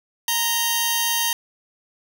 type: tone pair together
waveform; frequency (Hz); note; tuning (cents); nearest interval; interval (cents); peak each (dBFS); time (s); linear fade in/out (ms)
10% pulse; 932.3 / 3136; A#5 / G7; 0 / 0; octave + major sixth; 2100; -14; 0.28-1.33; 2
effects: none